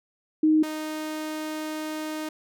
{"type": "tone pair in turn", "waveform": ["sine", "sawtooth"], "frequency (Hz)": [311, 309.8], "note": ["D#4", "D#4"], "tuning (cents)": [-1, -7], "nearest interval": "unison", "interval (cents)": 6, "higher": "first", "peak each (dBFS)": [-16, -26], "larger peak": "first", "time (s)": [[0.43, 0.63], [0.63, 2.29]], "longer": "second", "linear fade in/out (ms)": 5, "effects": []}